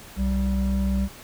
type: tone pair together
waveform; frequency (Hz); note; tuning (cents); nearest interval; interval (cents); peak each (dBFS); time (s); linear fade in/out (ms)
triangle; 64.61 / 193.6; C2 / G3; -21 / -21; octave + perfect fifth; 1900; -21; 0.16-1.09; 50
effects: pink hiss -44 dBFS RMS until 1.23 s